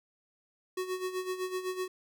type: tone with tremolo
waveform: square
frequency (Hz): 370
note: F#4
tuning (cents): 0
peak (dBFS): -31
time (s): 0.77-1.88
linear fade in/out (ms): 5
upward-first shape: sine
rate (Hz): 7.9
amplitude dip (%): 70
effects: none